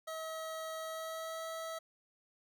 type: tone with pitch glide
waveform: 25% pulse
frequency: 641 to 649.9 Hz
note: E5 to E5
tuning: -49 to -25 cents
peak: -36 dBFS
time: 0.07-1.79 s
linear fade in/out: 10 ms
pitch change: +24 cents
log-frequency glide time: 0.77-1.47 s
effects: none